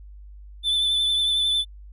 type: tone with vibrato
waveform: triangle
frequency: 3513 Hz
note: A7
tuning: 3 cents flat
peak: -18 dBFS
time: 0.63-1.65 s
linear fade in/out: 50 ms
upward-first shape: triangle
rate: 11 Hz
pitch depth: 28 cents each way
effects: added 50 Hz sine -40 dBFS peak until 1.92 s + resampled to 32000 Hz